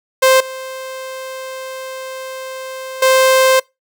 sawtooth tone with level steps, 523.3 Hz, C5, in tune, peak -4 / -22 / -5 dBFS, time 0.22-3.6 s, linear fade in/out 10 ms, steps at 0.4 / 3.02 s, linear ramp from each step 5 ms, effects noise-tail reverb RT60 0.2 s tail -23 dB re dry

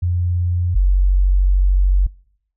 sine tone pair in turn, 88.2 / 46.72 Hz, F2 / F#1, +18 / +18 cents, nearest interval major seventh, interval 1100 cents, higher first, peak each -15 / -10 dBFS, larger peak second, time 0.02-0.75 / 0.75-2.07 s, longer second, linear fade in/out 10 ms, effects noise-tail reverb RT60 0.7 s tail -25 dB re dry

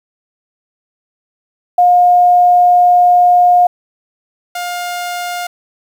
sine / sawtooth tone pair in turn, 713 / 707.7 Hz, F5 / F5, +36 / +23 cents, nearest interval unison, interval 13 cents, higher first, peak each -5 / -15 dBFS, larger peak first, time 1.78-3.67 / 4.55-5.47 s, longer first, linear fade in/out 5 ms, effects 7-bit

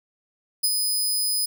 15% pulse tone with ADSR envelope, 5000 Hz, D#8, 8 cents sharp, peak -11 dBFS, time 0.63-1.46 s, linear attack 13 ms, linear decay 49 ms, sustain -4 dB, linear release 10 ms, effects none

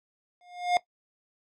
square tone with exponential growth, 712 Hz, F5, 33 cents sharp, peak -19 dBFS, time 0.41-0.77 s, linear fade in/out 1 ms, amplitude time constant 77 ms, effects noise-tail reverb RT60 0.1 s tail -17 dB re dry + low-pass 5000 Hz 12 dB/octave

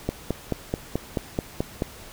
click train, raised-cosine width 2 ms, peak -10 dBFS, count 9, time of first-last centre 0.09-1.822 s, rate 4.62 Hz, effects pink hiss -44 dBFS RMS until 2.12 s

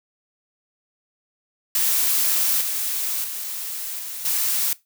blue noise with level steps, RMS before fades -20 / -25 / -30 / -32 / -22 dBFS, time 1.75-4.73 s, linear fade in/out 2 ms, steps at 2.61 / 3.24 / 3.99 / 4.25 s, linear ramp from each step 2 ms, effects noise-tail reverb RT60 0.2 s tail -19 dB re dry

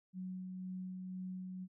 sine tone with tremolo, 185 Hz, F#3, in tune, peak -40 dBFS, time 0.13-1.68 s, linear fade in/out 50 ms, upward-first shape sine, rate 2 Hz, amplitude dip 25%, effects none

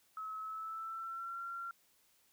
sine tone with pitch glide, 1289 to 1373.6 Hz, E6 to F6, -39 to -29 cents, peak -40 dBFS, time 0.17-1.71 s, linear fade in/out 2 ms, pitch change +110 cents, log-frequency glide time 0.39-1.42 s, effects white hiss -71 dBFS RMS until 2.32 s

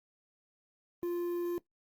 triangle tone with quantisation, 348.3 Hz, F4, 5 cents flat, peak -29 dBFS, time 1.03-1.58 s, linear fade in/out 0 ms, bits 9, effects noise-tail reverb RT60 0.1 s tail -17 dB re dry + Opus 32 kbps

